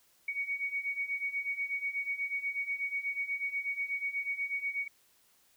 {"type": "beating tone pair", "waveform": "sine", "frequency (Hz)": [2235, 2243.2], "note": ["C#7", "C#7"], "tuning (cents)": [14, 20], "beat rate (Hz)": 8.2, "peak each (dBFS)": [-37, -34], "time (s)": [0.28, 4.88], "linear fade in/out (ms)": 5, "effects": ["white hiss -67 dBFS RMS until 5.56 s"]}